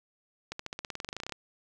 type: accelerating click train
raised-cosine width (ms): 0.2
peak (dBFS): -19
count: 18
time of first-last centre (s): 0.52-1.323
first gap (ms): 74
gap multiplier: 0.94
effects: none